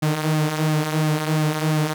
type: tone with flanger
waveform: sawtooth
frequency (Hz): 154.5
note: D#3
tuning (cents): -12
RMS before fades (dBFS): -21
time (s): 0.02-1.94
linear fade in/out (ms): 10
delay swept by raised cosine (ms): 2 to 6.9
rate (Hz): 2.9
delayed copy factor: -0.55
effects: none